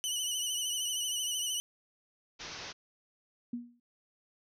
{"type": "tone with vibrato", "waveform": "20% pulse", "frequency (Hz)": 2975, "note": "F#7", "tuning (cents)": 9, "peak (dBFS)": -26, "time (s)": [0.04, 1.6], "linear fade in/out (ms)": 0, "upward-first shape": "triangle", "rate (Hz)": 13, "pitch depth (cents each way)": 61}
{"type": "low-pass noise", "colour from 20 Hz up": "white", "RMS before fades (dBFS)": -44, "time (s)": [2.39, 2.73], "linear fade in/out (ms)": 20, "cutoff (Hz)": 6200, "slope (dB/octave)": 96}
{"type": "tone with exponential decay", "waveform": "sine", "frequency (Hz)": 240, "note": "B3", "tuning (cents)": -49, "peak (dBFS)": -31, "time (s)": [3.53, 3.8], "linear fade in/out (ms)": 5, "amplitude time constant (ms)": 58}
{"effects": []}